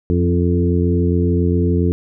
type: harmonic tone with a mistuned harmonic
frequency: 87.31 Hz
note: F2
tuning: in tune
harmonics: 1 / 2 / 3 / 4 / 5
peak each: -16 / -19 / -21 / -22 / -23 dBFS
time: 0.1-1.92 s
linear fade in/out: 0 ms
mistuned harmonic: 3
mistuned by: +19 cents
effects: none